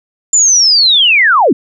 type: linear sweep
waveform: sine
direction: down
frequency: 7210 to 200.8 Hz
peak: -5 dBFS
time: 0.33-1.53 s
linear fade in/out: 5 ms
effects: none